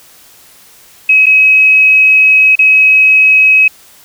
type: tone with dropouts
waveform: sine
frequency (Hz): 2551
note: D#7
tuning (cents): +43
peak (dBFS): -3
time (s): 1.09-3.68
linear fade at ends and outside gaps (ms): 5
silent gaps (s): 1.259-1.265 / 2.555-2.59
effects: white hiss -41 dBFS RMS until 4.04 s